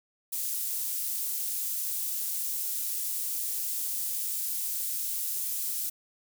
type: high-pass noise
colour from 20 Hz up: pink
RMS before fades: -32 dBFS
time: 0.32-5.9 s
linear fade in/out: 10 ms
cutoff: 11000 Hz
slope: 12 dB/octave
effects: none